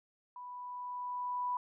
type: tone with level ramp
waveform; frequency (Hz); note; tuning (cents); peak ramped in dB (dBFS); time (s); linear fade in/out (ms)
sine; 987.8; B5; 0; -44 to -31; 0.36-1.57; 2
effects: none